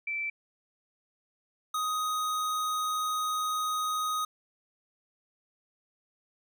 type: tone pair in turn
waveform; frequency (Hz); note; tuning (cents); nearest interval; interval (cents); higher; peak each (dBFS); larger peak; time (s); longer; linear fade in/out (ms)
sine / square; 2329 / 1251; D7 / D#6; -15 / +9; major seventh; 1076; first; -30 / -29; second; 0.07-0.3 / 1.74-4.25; second; 5
effects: none